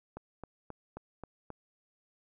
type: click train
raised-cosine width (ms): 1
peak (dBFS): -28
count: 6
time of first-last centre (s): 0.17-1.503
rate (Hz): 3.75
effects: none